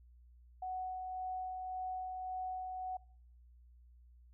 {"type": "tone with tremolo", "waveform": "sine", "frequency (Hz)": 743, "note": "F#5", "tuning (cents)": 7, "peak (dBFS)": -37, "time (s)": [0.62, 2.97], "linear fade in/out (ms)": 5, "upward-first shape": "sine", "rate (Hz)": 1.8, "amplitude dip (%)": 30, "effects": ["noise-tail reverb RT60 0.6 s tail -24 dB re dry", "added 60 Hz sine -58 dBFS peak until 4.33 s"]}